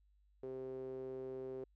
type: tone with band-pass filter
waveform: sawtooth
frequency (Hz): 130.81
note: C3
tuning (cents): 0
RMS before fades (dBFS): -45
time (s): 0.43-1.64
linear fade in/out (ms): 2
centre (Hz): 420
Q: 7.5
effects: added 50 Hz sine -68 dBFS peak until 1.75 s